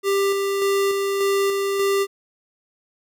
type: tone with tremolo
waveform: square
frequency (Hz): 395.5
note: G4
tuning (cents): +15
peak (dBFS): -18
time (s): 0.03-2.07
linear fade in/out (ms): 50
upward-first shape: square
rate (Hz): 1.7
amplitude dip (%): 30
effects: none